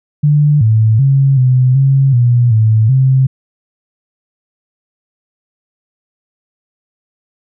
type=tone with pitch steps; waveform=sine; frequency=147.7 / 110.2 / 136.7 / 127.6 / 135.9 / 121 / 109.9 / 132.1 Hz; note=D3 / A2 / C#3 / C3 / C#3 / B2 / A2 / C3; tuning=+10 / +3 / -24 / -43 / -34 / -35 / -2 / +17 cents; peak=-6 dBFS; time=0.23-3.27 s; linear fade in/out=10 ms; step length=380 ms; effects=none